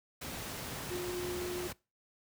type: tone in noise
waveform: sine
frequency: 357.1 Hz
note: F4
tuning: 39 cents sharp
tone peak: -36 dBFS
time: 0.9-1.68 s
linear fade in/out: 10 ms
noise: pink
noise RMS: -41 dBFS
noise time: 0.21-1.73 s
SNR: +2 dB
effects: noise-tail reverb RT60 0.3 s tail -24 dB re dry + high-pass 60 Hz 12 dB/octave